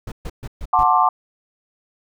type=noise bursts; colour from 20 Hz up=brown; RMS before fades=-28 dBFS; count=5; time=0.07-0.835 s; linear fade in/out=5 ms; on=49 ms; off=130 ms
type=chord; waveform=sine; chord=D dominant seventh; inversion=first; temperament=just; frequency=734.2 / 881 / 1057.2 / 1174.7 Hz; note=F#5 / A5 / C6 / D6; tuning=-14 / +2 / +18 / 0 cents; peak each=-18 dBFS; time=0.73-1.09 s; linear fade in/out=5 ms
effects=none